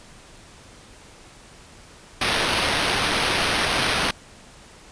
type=noise with sample-and-hold; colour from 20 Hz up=white; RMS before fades=-22 dBFS; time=2.21-4.11 s; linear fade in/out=5 ms; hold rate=7350 Hz; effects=pink hiss -47 dBFS RMS until 4.91 s + resampled to 22050 Hz

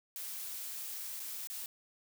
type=noise with dropouts; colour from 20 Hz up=blue; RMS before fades=-42 dBFS; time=0.16-1.66 s; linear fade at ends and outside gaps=1 ms; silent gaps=1.196-1.2 / 1.472-1.5 s; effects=none

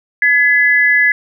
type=tone pair together; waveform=sine; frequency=1698 / 2014 Hz; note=G#6 / B6; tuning=+38 / +33 cents; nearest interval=minor third; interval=295 cents; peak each=-11 dBFS; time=0.22-1.12 s; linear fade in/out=2 ms; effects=none

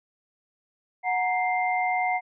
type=tone cluster; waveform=sine; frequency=736 / 934 / 2097 Hz; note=F#5 / A#5 / C7; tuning=-9 / +3 / +3 cents; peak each=-24 / -32 / -28 dBFS; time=1.03-2.21 s; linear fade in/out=50 ms; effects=none

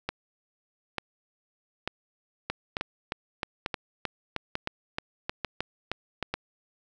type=two click trains; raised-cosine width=0.3 ms; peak=-13 / -13 dBFS; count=13 / 8; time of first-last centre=2.5-6.227 / 0.09-6.34 s; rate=3.22 / 1.12 Hz; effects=none

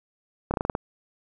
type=slowing click train; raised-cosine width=1 ms; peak=-11 dBFS; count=7; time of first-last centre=0.51-0.751 s; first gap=29 ms; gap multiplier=1.13; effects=none

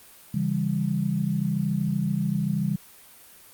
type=chord; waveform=sine; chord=C# diminished; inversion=none; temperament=just; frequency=138.59 / 166.31 / 199.57 Hz; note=C#3 / E3 / G3; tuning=0 / +16 / +31 cents; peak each=-28 / -27 / -26 dBFS; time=0.34-2.76 s; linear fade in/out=5 ms; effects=white hiss -50 dBFS RMS until 3.53 s + Opus 32 kbps

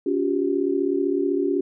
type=tone cluster; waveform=sine; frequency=284 / 356.3 / 392.1 Hz; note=C#4 / F4 / G4; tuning=+42 / +35 / 0 cents; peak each=-24 dBFS; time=0.06-1.61 s; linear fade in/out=5 ms; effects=none

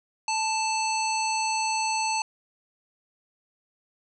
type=harmonic tone; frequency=880 Hz; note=A5; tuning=in tune; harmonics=1 / 3 / 5 / 7 / 9; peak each=-26 / -31 / -33 / -34 / -36 dBFS; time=0.28-2.22 s; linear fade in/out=2 ms; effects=none

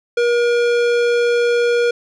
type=tone with tanh clipping; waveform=sine; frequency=477.1 Hz; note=A#4; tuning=40 cents sharp; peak=-15 dBFS; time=0.17-1.91 s; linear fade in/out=5 ms; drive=18 dB; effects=none

